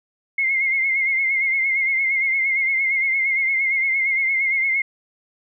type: tone with vibrato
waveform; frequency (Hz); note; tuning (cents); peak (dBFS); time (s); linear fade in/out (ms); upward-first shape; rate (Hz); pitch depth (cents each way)
sine; 2134; C7; +34; -17; 0.38-4.82; 5; sine; 8.7; 50
effects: none